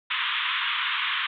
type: band-pass noise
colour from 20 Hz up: white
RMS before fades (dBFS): -27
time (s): 0.1-1.27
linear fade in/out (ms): 10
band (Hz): 970 to 3600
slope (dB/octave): 96
effects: none